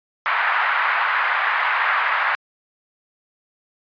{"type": "band-pass noise", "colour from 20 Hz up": "white", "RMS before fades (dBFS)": -20, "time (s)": [0.26, 2.35], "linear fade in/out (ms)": 0, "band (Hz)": [890, 1900], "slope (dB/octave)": 24, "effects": ["resampled to 11025 Hz"]}